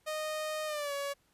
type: tone with pitch glide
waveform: sawtooth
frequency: 618 to 563.4 Hz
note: D#5 to C#5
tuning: -12 to +28 cents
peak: -30 dBFS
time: 0.06-1.14 s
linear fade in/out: 20 ms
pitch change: -160 cents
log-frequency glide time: 0.66-0.93 s
effects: pink hiss -71 dBFS RMS until 1.33 s + resampled to 32000 Hz